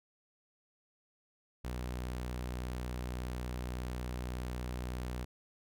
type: tone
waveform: sawtooth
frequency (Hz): 61.74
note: B1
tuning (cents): 0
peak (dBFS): -33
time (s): 1.64-5.25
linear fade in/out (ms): 10
effects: none